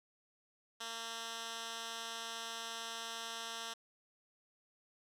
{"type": "tone with band-pass filter", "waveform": "10% pulse", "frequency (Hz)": 228.8, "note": "A#3", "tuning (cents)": -32, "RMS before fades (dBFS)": -44, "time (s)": [0.8, 3.74], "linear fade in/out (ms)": 10, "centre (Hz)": 4300, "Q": 0.79, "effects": []}